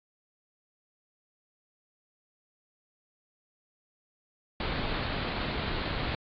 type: low-pass noise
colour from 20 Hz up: pink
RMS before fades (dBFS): -32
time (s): 4.6-6.15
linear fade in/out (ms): 2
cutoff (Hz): 4500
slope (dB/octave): 96
effects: AAC 48 kbps